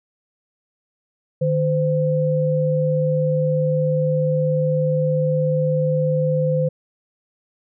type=tone pair together; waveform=sine; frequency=152.8 / 514 Hz; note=D#3 / C5; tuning=-31 / -31 cents; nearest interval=octave + major sixth; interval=2100 cents; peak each=-19 dBFS; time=1.41-6.69 s; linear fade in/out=10 ms; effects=none